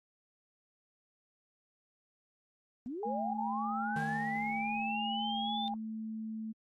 sine linear sweep, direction up, 225.6 to 3600 Hz, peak -37 dBFS, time 2.86-5.68 s, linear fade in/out 0 ms
sine tone with vibrato, 811 Hz, G#5, 41 cents flat, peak -35 dBFS, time 3.03-5.74 s, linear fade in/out 2 ms, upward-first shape triangle, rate 3.7 Hz, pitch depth 32 cents each way
sine tone, 220 Hz, A3, in tune, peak -37 dBFS, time 3.05-6.53 s, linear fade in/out 20 ms
square tone with exponential decay, 153.4 Hz, D#3, 24 cents flat, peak -37 dBFS, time 3.96-5.3 s, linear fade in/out 2 ms, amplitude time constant 290 ms
effects Opus 32 kbps

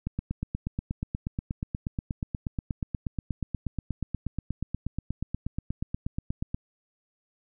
click train, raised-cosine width 5 ms, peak -17 dBFS, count 55, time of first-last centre 0.07-6.545 s, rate 8.34 Hz, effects none

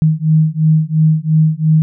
sine beating tone pair, 155.56 / 158.46 Hz, D#3 / D#3, 0 / +32 cents, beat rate 2.9 Hz, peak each -12 dBFS, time 0.02-1.82 s, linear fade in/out 0 ms, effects none

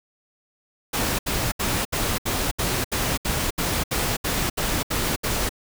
pink noise bursts, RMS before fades -24 dBFS, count 14, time 0.93-5.493 s, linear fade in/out 10 ms, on 260 ms, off 71 ms, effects none

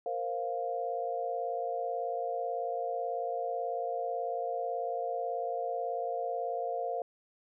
sine chord, Bb suspended second, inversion none, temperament just, 466.2 / 524.4 / 699.2 Hz, Bb4 / C5 / F5, 0 / +4 / +2 cents, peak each -37 / -37 / -34 dBFS, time 0.06-7.02 s, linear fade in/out 2 ms, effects none

